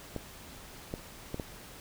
clicks, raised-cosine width 2 ms, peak -21 dBFS, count 4, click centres 0.163 / 0.939 / 1.344 / 1.398 s, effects pink hiss -49 dBFS RMS until 1.8 s

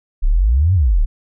sine exponential two-way sweep, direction up then down, 30.36 to 98.9 to 30.36 Hz, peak -10 dBFS, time 0.22-1.06 s, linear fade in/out 20 ms, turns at 0.74 s, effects none

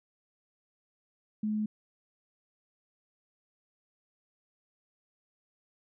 sine tone, 213.4 Hz, G#3, 47 cents sharp, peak -28 dBFS, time 1.43-1.66 s, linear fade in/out 5 ms, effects none

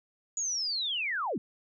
sine linear sweep, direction down, 6870 to 155.56 Hz, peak -29 dBFS, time 0.37-1.38 s, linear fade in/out 2 ms, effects none

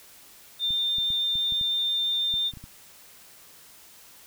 sine tone, 3603 Hz, A7, 40 cents sharp, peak -23 dBFS, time 0.59-2.52 s, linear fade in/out 50 ms
clicks, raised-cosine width 5 ms, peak -30 dBFS, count 10, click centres 0.706 / 0.984 / 1.104 / 1.355 / 1.523 / 1.612 / 2.34 / 2.537 / 2.572 / 2.64 s
effects white hiss -51 dBFS RMS until 4.26 s

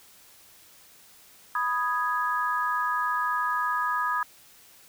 sine chord, G# minor, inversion first, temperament equal, 987.8 / 1244.5 / 1661.2 Hz, B5 / D#6 / G#6, 0 / 0 / 0 cents, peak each -29 / -27 / -30 dBFS, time 1.55-4.23 s, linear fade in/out 2 ms, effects white hiss -54 dBFS RMS until 4.88 s

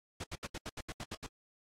pink noise bursts, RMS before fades -41 dBFS, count 10, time 0.2-1.265 s, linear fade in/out 5 ms, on 39 ms, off 75 ms, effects low-pass 8000 Hz 12 dB/octave + AAC 48 kbps

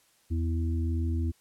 harmonic tone, 82.41 Hz, E2, in tune, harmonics 1 / 3 / 4, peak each -26 / -36 / -38 dBFS, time 0.3-1.32 s, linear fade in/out 20 ms, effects white hiss -65 dBFS RMS until 1.4 s + low-pass 12000 Hz 12 dB/octave

